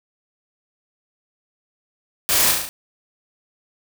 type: noise with echo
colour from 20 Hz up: white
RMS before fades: -19 dBFS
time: 2.29-2.51 s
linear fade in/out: 0 ms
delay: 36 ms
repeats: 5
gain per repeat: -3 dB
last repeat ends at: 2.69 s
effects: none